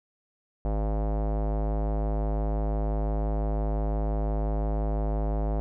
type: tone with low-pass filter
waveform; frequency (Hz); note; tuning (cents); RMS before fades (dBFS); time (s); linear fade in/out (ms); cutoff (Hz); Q
square; 52.9; G#1; +33; -27; 0.65-5.6; 0; 700; 2.4
effects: none